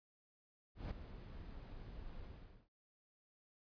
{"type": "noise with ADSR envelope", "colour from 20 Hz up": "brown", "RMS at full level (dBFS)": -40, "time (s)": [0.75, 2.69], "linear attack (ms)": 160, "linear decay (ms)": 6, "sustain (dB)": -11, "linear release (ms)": 440, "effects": ["resampled to 11025 Hz"]}